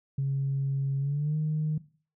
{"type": "tone with pitch glide", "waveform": "sine", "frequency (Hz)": [137.2, 154], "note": ["C#3", "D#3"], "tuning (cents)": [-17, -17], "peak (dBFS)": -24, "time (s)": [0.18, 1.78], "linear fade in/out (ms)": 5, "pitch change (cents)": 200, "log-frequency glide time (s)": [0.99, 1.36], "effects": ["noise-tail reverb RT60 0.4 s tail -18 dB re dry", "tanh soft clip ceiling -21 dBFS"]}